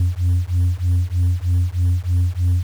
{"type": "beating tone pair", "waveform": "sine", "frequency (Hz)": [87.31, 90.51], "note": ["F2", "F#2"], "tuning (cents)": [0, -38], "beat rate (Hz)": 3.2, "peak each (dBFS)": -16, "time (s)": [0, 2.63], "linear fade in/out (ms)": 5, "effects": ["tanh soft clip ceiling -12 dBFS", "7-bit"]}